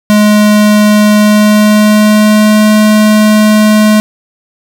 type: tone with pitch glide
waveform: square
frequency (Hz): 210.1 to 213.4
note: G#3 to G#3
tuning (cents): +20 to +47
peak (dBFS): -4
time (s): 0.1-4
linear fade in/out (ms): 0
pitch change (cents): +27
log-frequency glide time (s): 1.2-2.71
effects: 7-bit